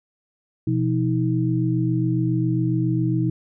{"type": "tone cluster", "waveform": "sine", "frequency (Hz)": [125, 172.3, 318.1], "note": ["B2", "F3", "D#4"], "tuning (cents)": [21, -23, 38], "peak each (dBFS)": [-21, -25, -23], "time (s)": [0.67, 3.3], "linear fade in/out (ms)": 5, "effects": []}